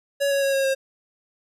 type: tone with pitch steps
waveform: square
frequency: 562 / 555.5 / 549.2 / 542.9 / 536.6 Hz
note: C#5 / C#5 / C#5 / C#5 / C5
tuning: +24 / +4 / -16 / -36 / +44 cents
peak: -20 dBFS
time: 0.2-0.75 s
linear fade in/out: 20 ms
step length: 110 ms
effects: resampled to 32000 Hz